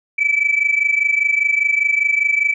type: tone pair together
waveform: sine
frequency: 2300 / 2325 Hz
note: D7 / D7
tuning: -37 / -18 cents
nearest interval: unison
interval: 19 cents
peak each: -15 / -17 dBFS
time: 0.18-2.54 s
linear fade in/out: 10 ms
effects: tanh soft clip ceiling -7 dBFS